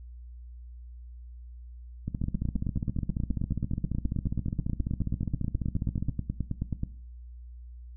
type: two click trains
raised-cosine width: 5 ms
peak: -17 / -18 dBFS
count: 44 / 60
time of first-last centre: 2.24-6.834 / 2.08-6.094 s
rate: 9.36 / 14.7 Hz
effects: noise-tail reverb RT60 0.5 s tail -17 dB re dry + added 60 Hz sine -42 dBFS peak until 7.96 s